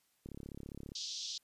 click train, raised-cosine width 3 ms, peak -33 dBFS, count 24, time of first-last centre 0.26-0.919 s, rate 34.9 Hz
white band-pass noise, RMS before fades -42 dBFS, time 0.95-1.38 s, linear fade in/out 5 ms, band 3300 to 6000 Hz, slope 48 dB/octave
effects white hiss -75 dBFS RMS until 1.43 s + resampled to 32000 Hz

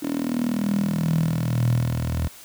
10% pulse tone with high-pass filter sweep, 40.44 Hz, E1, 32 cents flat, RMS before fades -23 dBFS, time 0.02-2.28 s, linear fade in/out 10 ms, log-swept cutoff 300 to 86 Hz, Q 7.6, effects white hiss -45 dBFS RMS until 2.44 s

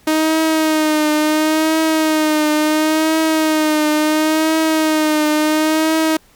sawtooth tone with vibrato, 311.1 Hz, D#4, in tune, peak -9 dBFS, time 0.07-6.17 s, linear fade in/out 5 ms, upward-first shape triangle, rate 0.72 Hz, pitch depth 48 cents each way, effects pink hiss -51 dBFS RMS until 6.35 s

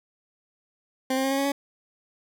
20% pulse tone with pitch steps, 261.6 / 265.3 / 269 / 272.7 / 276.5 / 280.4 Hz, C4 / C4 / C4 / C#4 / C#4 / C#4, 0 / +24 / +48 / -28 / -4 / +20 cents, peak -18 dBFS, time 1.1-1.52 s, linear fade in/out 5 ms, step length 70 ms, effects none

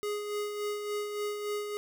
square tone with tremolo, 415.4 Hz, G#4, in tune, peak -31 dBFS, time 0.03-1.77 s, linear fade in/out 0 ms, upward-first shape sine, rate 3.5 Hz, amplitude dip 45%, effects none

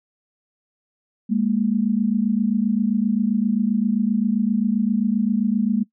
sine tone pair together, 204.4 / 232 Hz, G#3 / A#3, -27 / -8 cents, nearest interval major second, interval 219 cents, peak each -20 dBFS, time 1.29-5.84 s, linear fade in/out 20 ms, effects noise-tail reverb RT60 0.1 s tail -20 dB re dry

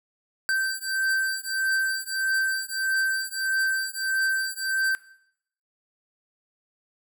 square beating tone pair, 1555 / 1556.6 Hz, G6 / G6, -14 / -13 cents, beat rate 1.6 Hz, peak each -28 dBFS, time 0.49-4.95 s, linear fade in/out 0 ms, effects noise-tail reverb RT60 0.7 s tail -18 dB re dry

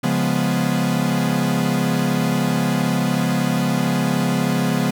45% pulse chord, C# dominant seventh, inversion none, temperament equal, 138.59 / 174.61 / 207.7 / 246.9 Hz, C#3 / E#3 / G#3 / B3, 0 / 0 / 0 / 0 cents, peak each -24 / -22 / -24 / -22 dBFS, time 0.03-4.91 s, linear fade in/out 10 ms, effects none

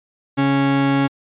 45% pulse tone pair together, 138.15 / 276.3 Hz, C#3 / C#4, -6 / -6 cents, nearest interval octave, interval 1200 cents, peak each -21 / -16 dBFS, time 0.37-1.08 s, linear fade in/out 20 ms, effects resampled to 8000 Hz

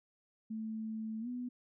sine tone with pitch glide, 220 to 246.9 Hz, A3 to B3, 0 to 0 cents, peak -37 dBFS, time 0.5-1.49 s, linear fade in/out 10 ms, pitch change +200 cents, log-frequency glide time 1.2-1.28 s, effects none

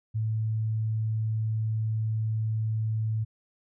sine tone, 110 Hz, A2, in tune, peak -25 dBFS, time 0.14-3.25 s, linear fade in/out 20 ms, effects none

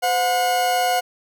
40% pulse tone pair together, 512 / 724.1 Hz, C5 / F#5, -38 / -38 cents, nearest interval tritone, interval 600 cents, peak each -25 / -17 dBFS, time 0.02-1.01 s, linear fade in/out 20 ms, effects none

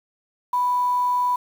sine tone with quantisation, 987.8 Hz, B5, in tune, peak -18 dBFS, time 0.53-1.36 s, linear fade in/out 5 ms, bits 7, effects none

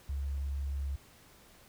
sine tone, 69.4 Hz, C#2, 3 cents sharp, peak -32 dBFS, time 0.09-0.96 s, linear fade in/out 5 ms, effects pink hiss -59 dBFS RMS until 1.68 s

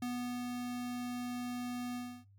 square tone with ADSR envelope, 245.6 Hz, B3, 9 cents flat, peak -36 dBFS, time 0.02-2.25 s, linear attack 4 ms, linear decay 400 ms, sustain -2 dB, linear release 300 ms, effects noise-tail reverb RT60 0.2 s tail -18 dB re dry + added 99 Hz sine -59 dBFS peak until 2.38 s

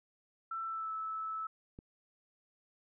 sine tone with pitch glide, 1335 to 1307.5 Hz, E6 to E6, +22 to -15 cents, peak -36 dBFS, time 0.51-1.47 s, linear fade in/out 5 ms, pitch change -37 cents, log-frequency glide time 0.65-0.92 s
click, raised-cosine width 3 ms, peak -35 dBFS, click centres 1.789 s
effects none

